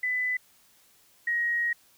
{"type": "tone pair in turn", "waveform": "sine", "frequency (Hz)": [2000, 1887.7], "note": ["B6", "A#6"], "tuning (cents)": [21, 21], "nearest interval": "minor second", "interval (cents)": 100, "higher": "first", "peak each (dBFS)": [-25, -24], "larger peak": "second", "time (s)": [[0.03, 0.37], [1.27, 1.73]], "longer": "second", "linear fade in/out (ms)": 5, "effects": ["white hiss -61 dBFS RMS until 1.97 s"]}